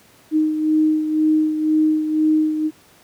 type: beating tone pair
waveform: sine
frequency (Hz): 310 / 312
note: D#4 / D#4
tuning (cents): -6 / +5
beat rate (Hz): 2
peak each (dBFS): -15 / -23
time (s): 0.31-2.71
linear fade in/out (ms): 50
effects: pink hiss -51 dBFS RMS until 3.03 s + high-pass 100 Hz 12 dB/octave